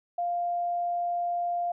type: tone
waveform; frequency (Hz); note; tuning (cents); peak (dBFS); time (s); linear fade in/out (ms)
sine; 698.5; F5; 0; -26; 0.18-1.72; 5
effects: none